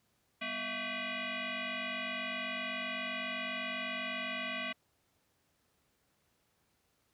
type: tone with frequency modulation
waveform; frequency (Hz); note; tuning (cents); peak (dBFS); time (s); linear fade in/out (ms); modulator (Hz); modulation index
sine; 246.9; B3; 0; -35; 0.41-4.73; 10; 446; 6.5
effects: pink hiss -75 dBFS RMS until 7.13 s + high-pass 60 Hz 12 dB/octave